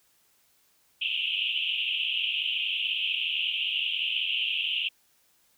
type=band-pass noise; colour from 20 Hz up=white; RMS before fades=-29 dBFS; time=1.01-4.89 s; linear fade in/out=10 ms; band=2600 to 3200 Hz; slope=96 dB/octave; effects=white hiss -66 dBFS RMS until 5.57 s